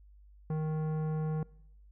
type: tone with tanh clipping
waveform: sine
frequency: 155.8 Hz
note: D#3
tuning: 3 cents sharp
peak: -32 dBFS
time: 0.5-1.43 s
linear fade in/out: 2 ms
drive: 14 dB
effects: noise-tail reverb RT60 0.8 s tail -23 dB re dry + added 50 Hz sine -54 dBFS peak until 1.91 s

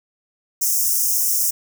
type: high-pass noise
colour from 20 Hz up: white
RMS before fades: -19 dBFS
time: 0.61-1.51 s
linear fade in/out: 10 ms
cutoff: 5300 Hz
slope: 96 dB/octave
effects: none

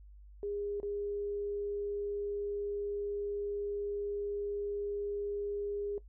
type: tone with dropouts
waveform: sine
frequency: 407.9 Hz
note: G#4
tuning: 31 cents flat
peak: -34 dBFS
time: 0.43-5.98 s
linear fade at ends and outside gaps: 1 ms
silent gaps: 0.801-0.83 s
effects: noise-tail reverb RT60 0.1 s tail -17 dB re dry + added 50 Hz sine -51 dBFS peak until 6.08 s

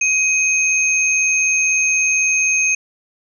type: tone pair together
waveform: sine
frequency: 2519 / 6382 Hz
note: D#7 / G8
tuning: +21 / +30 cents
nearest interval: octave + major third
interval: 1609 cents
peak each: -15 / -18 dBFS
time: 0.01-2.75 s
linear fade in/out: 5 ms
effects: none

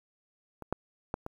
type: clicks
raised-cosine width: 1 ms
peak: -28 / -15 / -17 / -23 dBFS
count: 4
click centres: 0.623 / 0.726 / 1.141 / 1.264 s
effects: 9-bit

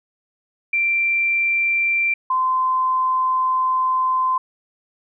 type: tone pair in turn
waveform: sine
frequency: 2357 / 1032.5 Hz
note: D7 / C6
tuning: +6 / -23 cents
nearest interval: octave + major second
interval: 1429 cents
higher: first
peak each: -16 dBFS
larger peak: neither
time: 0.73-2.14 / 2.3-4.38 s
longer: second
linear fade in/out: 5 ms
effects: none

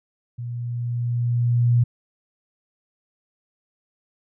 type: tone with level ramp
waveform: sine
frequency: 120 Hz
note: B2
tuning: 49 cents flat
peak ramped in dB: -28 to -13 dBFS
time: 0.38-1.84 s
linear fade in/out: 10 ms
effects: none

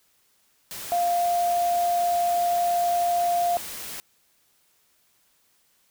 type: tone in noise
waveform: sine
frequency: 698.5 Hz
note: F5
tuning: in tune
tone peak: -20 dBFS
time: 0.92-3.57 s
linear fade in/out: 0 ms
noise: white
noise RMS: -36 dBFS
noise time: 0.71-4 s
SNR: +13 dB
effects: white hiss -65 dBFS RMS until 5.9 s

